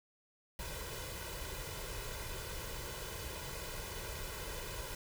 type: noise with comb filter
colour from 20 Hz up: pink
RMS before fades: -43 dBFS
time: 0.59-4.95 s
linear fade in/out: 2 ms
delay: 2 ms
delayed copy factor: +0.7
effects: none